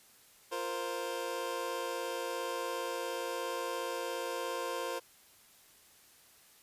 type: chord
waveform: 25% pulse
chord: F suspended fourth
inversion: none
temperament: equal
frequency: 349.2 / 466.2 / 523.3 Hz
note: F4 / Bb4 / C5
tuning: 0 / 0 / 0 cents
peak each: -39 / -36 / -34 dBFS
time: 0.51-5 s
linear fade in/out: 20 ms
effects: white hiss -61 dBFS RMS until 6.62 s + resampled to 32000 Hz